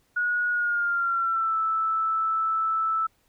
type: tone with pitch glide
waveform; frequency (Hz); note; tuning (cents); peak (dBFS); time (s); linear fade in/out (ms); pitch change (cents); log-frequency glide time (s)
sine; 1452 to 1316.2; F#6 to E6; -33 to -3; -22; 0.16-3.07; 10; -170; 0.51-1.57
effects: pink hiss -67 dBFS RMS until 3.28 s